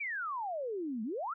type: exponential two-way sweep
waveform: sine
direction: down then up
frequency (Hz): 2400 to 207.7 to 1435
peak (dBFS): -34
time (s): 0-1.34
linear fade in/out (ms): 10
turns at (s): 1.03
effects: none